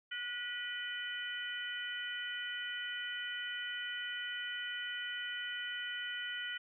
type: harmonic tone with a mistuned harmonic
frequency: 485.9 Hz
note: B4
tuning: 28 cents flat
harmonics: 3 / 4 / 5 / 6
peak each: -42 / -43 / -50 / -42 dBFS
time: 0.11-6.58 s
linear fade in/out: 10 ms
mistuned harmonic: 6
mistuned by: +59 cents
effects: none

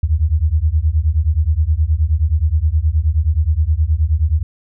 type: beating tone pair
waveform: sine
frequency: 73.42 / 82.92 Hz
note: D2 / E2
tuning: 0 / +11 cents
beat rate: 9.5 Hz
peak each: -15 dBFS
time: 0.03-4.43 s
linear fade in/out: 5 ms
effects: none

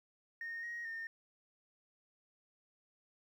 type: tone with pitch steps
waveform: sine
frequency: 1844 / 1882 / 1823 Hz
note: A#6 / A#6 / A#6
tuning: -19 / +16 / -39 cents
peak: -39 dBFS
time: 0.41-1.07 s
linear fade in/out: 2 ms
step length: 220 ms
effects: tanh soft clip ceiling -37 dBFS + 12-bit

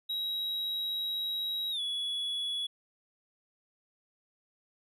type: tone with pitch glide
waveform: triangle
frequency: 3844 to 3385 Hz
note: B7 to G#7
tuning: -48 to +32 cents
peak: -30 dBFS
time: 0.09-2.67 s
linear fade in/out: 10 ms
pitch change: -220 cents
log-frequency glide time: 1.71-1.81 s
effects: none

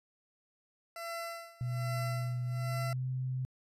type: tone with tremolo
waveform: 20% pulse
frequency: 674 Hz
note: E5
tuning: 38 cents sharp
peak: -32 dBFS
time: 0.96-2.93 s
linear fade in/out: 2 ms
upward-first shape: sine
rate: 1.2 Hz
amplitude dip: 90%
type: tone with pitch glide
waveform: sine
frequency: 123.47 to 129.01 Hz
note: B2 to C3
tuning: 0 to -24 cents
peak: -32 dBFS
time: 1.61-3.45 s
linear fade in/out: 0 ms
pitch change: +76 cents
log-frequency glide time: 2.44-3.09 s
effects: resampled to 32000 Hz

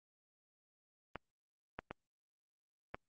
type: clicks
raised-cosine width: 0.5 ms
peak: -26 dBFS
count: 4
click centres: 1.157 / 1.79 / 1.91 / 2.945 s
effects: Opus 32 kbps

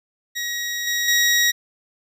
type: tone with level steps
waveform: 20% pulse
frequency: 1900 Hz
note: A#6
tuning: 33 cents sharp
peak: -19 / -15 / -10 dBFS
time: 0.35-1.52 s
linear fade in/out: 20 ms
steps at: 0.87 / 1.08 s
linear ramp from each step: 2 ms
effects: none

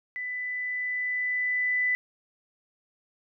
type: tone with level ramp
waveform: sine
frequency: 1994 Hz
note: B6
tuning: 16 cents sharp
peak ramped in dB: -31 to -22 dBFS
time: 0.16-1.95 s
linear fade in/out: 0 ms
effects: none

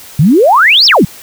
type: exponential two-way sweep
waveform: sine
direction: up then down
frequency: 130.81 to 5620 to 142.4 Hz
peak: -3 dBFS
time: 0.19-1.05 s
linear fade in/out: 5 ms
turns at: 0.86 s
effects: white hiss -33 dBFS RMS until 1.22 s

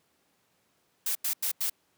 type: noise bursts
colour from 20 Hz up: blue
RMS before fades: -29 dBFS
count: 4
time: 1.06-1.698 s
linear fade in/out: 5 ms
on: 92 ms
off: 90 ms
effects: pink hiss -70 dBFS RMS until 1.97 s + high-pass 150 Hz 12 dB/octave

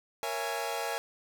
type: chord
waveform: sawtooth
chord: A# half-diminished seventh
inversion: none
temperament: equal with one note detuned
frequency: 466.2 / 554.4 / 671.6 / 830.6 Hz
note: A#4 / C#5 / E5 / G#5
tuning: 0 / 0 / +32 / 0 cents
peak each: -34 / -35 / -34 / -32 dBFS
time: 0.23-0.98 s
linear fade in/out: 0 ms
effects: none

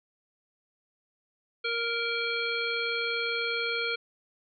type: harmonic tone with a mistuned harmonic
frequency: 466.2 Hz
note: A#4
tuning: in tune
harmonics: 1 / 3 / 5 / 7 / 9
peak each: -34 / -33 / -32 / -36 / -37 dBFS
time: 1.64-3.96 s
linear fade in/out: 10 ms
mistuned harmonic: 9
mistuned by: +20 cents
effects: none

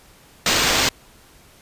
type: noise with sample-and-hold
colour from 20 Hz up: blue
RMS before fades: -18 dBFS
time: 0.46-0.89 s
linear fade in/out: 2 ms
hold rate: 11025 Hz
effects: pink hiss -50 dBFS RMS until 1.61 s + resampled to 32000 Hz

